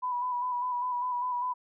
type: tone with vibrato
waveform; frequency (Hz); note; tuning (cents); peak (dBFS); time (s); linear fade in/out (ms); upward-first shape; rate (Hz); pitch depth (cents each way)
sine; 987.8; B5; 0; -28; 0.02-1.54; 20; square; 5; 25
effects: none